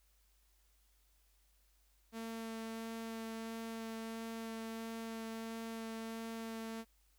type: tone with vibrato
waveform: sawtooth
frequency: 225.6 Hz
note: A3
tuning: 44 cents sharp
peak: -38 dBFS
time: 2.12-6.85 s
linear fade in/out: 50 ms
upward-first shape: sine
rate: 1.5 Hz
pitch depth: 9 cents each way
effects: added 50 Hz sine -70 dBFS peak until 7.18 s + white hiss -75 dBFS RMS until 7.18 s